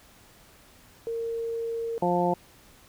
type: tone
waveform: sine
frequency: 460 Hz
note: A#4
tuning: 23 cents flat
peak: -28 dBFS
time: 1.07-1.98 s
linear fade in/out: 0 ms
type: harmonic tone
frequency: 176.2 Hz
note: F3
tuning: 16 cents sharp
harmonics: 1 / 2 / 3 / 4 / 5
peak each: -28 / -28 / -28 / -28 / -28 dBFS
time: 2.02-2.34 s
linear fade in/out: 5 ms
effects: pink hiss -55 dBFS RMS until 2.88 s